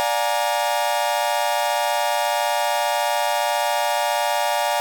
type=chord; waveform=40% pulse; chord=Bb dominant seventh; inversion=first; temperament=equal with one note detuned; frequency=587.3 / 716 / 830.6 / 932.3 Hz; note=D5 / F5 / Ab5 / Bb5; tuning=0 / +43 / 0 / 0 cents; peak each=-24 dBFS; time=0-4.8 s; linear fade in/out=0 ms; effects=none